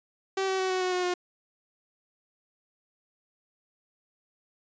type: tone with pitch steps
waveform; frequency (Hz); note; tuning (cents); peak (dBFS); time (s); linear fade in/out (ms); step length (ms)
sawtooth; 385.1 / 380.5 / 375.9 / 371.3 / 366.9 / 362.4 / 358.1; G4 / F#4 / F#4 / F#4 / F#4 / F#4 / F4; -31 / +48 / +27 / +6 / -15 / -36 / +43; -22; 0.37-1.14; 5; 110
effects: resampled to 16000 Hz